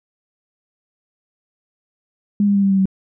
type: tone with pitch steps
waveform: sine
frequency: 204.2 / 201.5 / 198.85 / 196.22 / 193.63 / 191.08 Hz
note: G#3 / G3 / G3 / G3 / G3 / G3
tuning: -29 / +48 / +25 / +2 / -21 / -44 cents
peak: -12 dBFS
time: 2.4-2.856 s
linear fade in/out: 2 ms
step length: 76 ms
effects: none